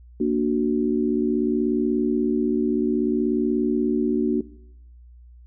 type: chord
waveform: sine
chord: Bb augmented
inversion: none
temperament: equal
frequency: 233.1 / 293.7 / 370 Hz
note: Bb3 / D4 / F#4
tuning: 0 / 0 / 0 cents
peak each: -23 dBFS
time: 0.2-4.41 s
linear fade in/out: 5 ms
effects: noise-tail reverb RT60 0.8 s tail -20 dB re dry + added 60 Hz sine -44 dBFS peak until 5.46 s